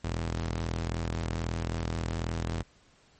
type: ring-modulated tone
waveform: sawtooth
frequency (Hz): 82.41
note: E2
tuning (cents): 0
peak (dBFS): -23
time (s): 0.04-2.63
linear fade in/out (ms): 5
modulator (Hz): 21.9
effects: pink hiss -62 dBFS RMS until 3.19 s + MP3 32 kbps